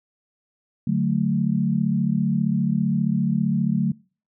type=chord; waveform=sine; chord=D major; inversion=none; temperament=equal; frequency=146.83 / 185 / 220 Hz; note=D3 / F#3 / A3; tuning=0 / 0 / 0 cents; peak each=-24 / -22 / -23 dBFS; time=0.87-3.92 s; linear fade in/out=5 ms; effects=noise-tail reverb RT60 0.4 s tail -26 dB re dry